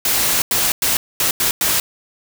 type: noise bursts at uneven times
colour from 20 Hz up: white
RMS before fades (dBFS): -17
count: 6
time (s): 0.05-0.42 / 0.51-0.72 / 0.82-0.97 / 1.2-1.31 / 1.4-1.51 / 1.61-1.8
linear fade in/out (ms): 2
effects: none